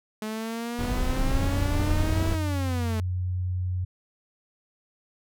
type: exponential two-way sweep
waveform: sawtooth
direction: up then down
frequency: 214.2 to 328.4 to 214.2 Hz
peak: -26 dBFS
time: 0.22-3 s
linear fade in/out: 2 ms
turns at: 2.31 s
type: noise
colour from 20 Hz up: brown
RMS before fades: -26 dBFS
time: 0.78-2.36 s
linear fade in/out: 20 ms
type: tone with pitch glide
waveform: sine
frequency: 90.2 to 91.09 Hz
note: F#2 to F#2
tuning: -44 to -27 cents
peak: -25 dBFS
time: 1.39-3.85 s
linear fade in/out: 10 ms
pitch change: +17 cents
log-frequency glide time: 1.73-3.55 s
effects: none